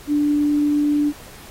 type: tone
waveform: sine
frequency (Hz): 293.7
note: D4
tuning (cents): 0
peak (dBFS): -15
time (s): 0.07-1.13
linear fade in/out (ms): 50
effects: pink hiss -42 dBFS RMS until 1.5 s + AAC 48 kbps